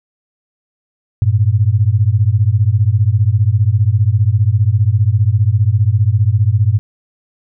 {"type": "beating tone pair", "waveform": "sine", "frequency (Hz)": [98, 113], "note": ["G2", "A2"], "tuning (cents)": [0, 47], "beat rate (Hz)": 15, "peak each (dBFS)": -12, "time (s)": [1.22, 6.79], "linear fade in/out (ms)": 0, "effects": []}